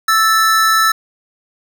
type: tone pair together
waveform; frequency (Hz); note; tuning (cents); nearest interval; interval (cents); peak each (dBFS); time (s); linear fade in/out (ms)
square; 1318.5 / 1760; E6 / A6; 0 / 0; perfect fourth; 500; -12 / -16; 0.08-0.92; 5
effects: none